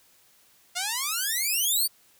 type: exponential sweep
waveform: 5% pulse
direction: up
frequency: 687 to 4698 Hz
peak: -15 dBFS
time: 0.75-1.88 s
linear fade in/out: 20 ms
effects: white hiss -60 dBFS RMS until 2.19 s